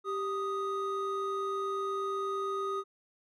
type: tone pair together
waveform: triangle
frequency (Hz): 392 / 1244.5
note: G4 / D#6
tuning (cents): 0 / 0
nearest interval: octave + minor sixth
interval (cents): 2000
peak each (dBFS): -32 / -32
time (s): 0.04-2.84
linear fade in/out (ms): 50
effects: none